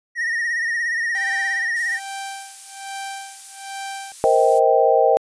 triangle tone with vibrato, 1864.7 Hz, A#6, in tune, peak -18 dBFS, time 0.15-2 s, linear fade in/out 50 ms, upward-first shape triangle, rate 17 Hz, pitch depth 72 cents each way
sawtooth tone with tremolo, 784 Hz, G5, in tune, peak -24 dBFS, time 1.15-4.12 s, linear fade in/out 0 ms, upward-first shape sine, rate 1.2 Hz, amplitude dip 95%
violet noise, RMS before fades -32 dBFS, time 1.75-4.6 s, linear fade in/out 20 ms
sine chord, C minor seventh, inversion third, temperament equal with one note detuned, 466.2 / 523.3 / 634.2 / 784 Hz, Bb4 / C5 / Eb5 / G5, 0 / 0 / +33 / 0 cents, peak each -18 dBFS, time 4.24-5.17 s, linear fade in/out 0 ms
effects resampled to 22050 Hz

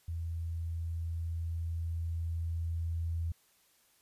sine tone with level ramp, 83.1 Hz, E2, 15 cents sharp, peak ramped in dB -34 to -31 dBFS, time 0.08-3.32 s, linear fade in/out 5 ms, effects white hiss -68 dBFS RMS until 4.01 s + resampled to 32000 Hz

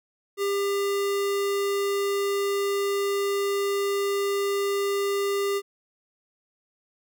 square tone, 400 Hz, G4, 35 cents sharp, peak -24 dBFS, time 0.37-5.62 s, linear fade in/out 50 ms, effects none

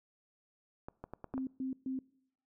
clicks, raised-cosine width 1 ms, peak -29 dBFS, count 6, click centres 0.885 / 1.04 / 1.136 / 1.243 / 1.339 / 1.379 s
sine tone bursts, 262.2 Hz, C4, 4 cents sharp, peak -34 dBFS, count 3, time 1.34-1.99 s, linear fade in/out 2 ms, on 130 ms, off 130 ms
effects noise-tail reverb RT60 0.7 s tail -23 dB re dry

